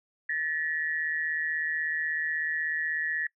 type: tone pair together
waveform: sine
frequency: 1744 / 1900.3 Hz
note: A6 / A#6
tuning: -16 / +33 cents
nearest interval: minor second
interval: 149 cents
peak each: -30 / -31 dBFS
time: 0.29-3.27 s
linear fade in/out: 5 ms
effects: noise-tail reverb RT60 0.1 s tail -23 dB re dry